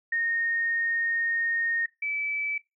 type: tone pair in turn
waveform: sine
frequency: 1848 / 2306 Hz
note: A#6 / D7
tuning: -16 / -32 cents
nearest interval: major third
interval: 384 cents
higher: second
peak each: -24 / -27 dBFS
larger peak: first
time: 0.12-1.86 / 2.02-2.58 s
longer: first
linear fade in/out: 5 ms
effects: noise-tail reverb RT60 0.2 s tail -19 dB re dry